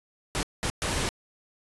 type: noise bursts at uneven times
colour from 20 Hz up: pink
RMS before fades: -28 dBFS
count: 3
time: 0.35-0.43 / 0.63-0.7 / 0.82-1.09 s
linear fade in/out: 0 ms
effects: resampled to 24000 Hz